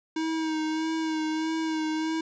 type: tone with vibrato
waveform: square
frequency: 317.1 Hz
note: D#4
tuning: 33 cents sharp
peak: -27 dBFS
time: 0.16-2.21 s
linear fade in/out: 5 ms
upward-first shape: sine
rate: 1.6 Hz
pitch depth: 27 cents each way
effects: resampled to 16000 Hz + 10-bit